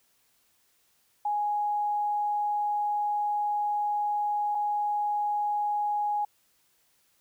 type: tone pair in turn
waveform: sine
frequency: 830.6 / 830.6 Hz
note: G#5 / G#5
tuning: 0 / 0 cents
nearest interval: unison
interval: 0 cents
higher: neither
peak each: -25 dBFS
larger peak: neither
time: 1.25-4.55 / 4.55-6.25 s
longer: first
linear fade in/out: 5 ms
effects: white hiss -68 dBFS RMS until 7.2 s